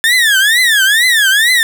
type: tone with vibrato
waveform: 30% pulse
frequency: 1760 Hz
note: A6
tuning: in tune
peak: -5 dBFS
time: 0.04-1.63 s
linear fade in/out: 0 ms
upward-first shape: triangle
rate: 2.2 Hz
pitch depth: 270 cents each way
effects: none